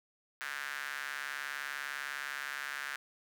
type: tone with high-pass filter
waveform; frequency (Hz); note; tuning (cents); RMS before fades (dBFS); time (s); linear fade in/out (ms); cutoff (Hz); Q
square; 69.9; C#2; +15; -40; 0.41-2.96; 0; 1600; 3.8
effects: none